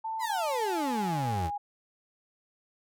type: tone with pitch glide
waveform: sine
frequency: 889 to 819.9 Hz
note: A5 to G#5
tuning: +18 to -22 cents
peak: -31 dBFS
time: 0.04-1.58 s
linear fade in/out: 10 ms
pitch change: -140 cents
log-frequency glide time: 0.44-1.33 s
type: exponential sweep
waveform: 35% pulse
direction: down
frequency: 1055 to 76 Hz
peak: -28 dBFS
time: 0.19-1.51 s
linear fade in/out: 50 ms
effects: none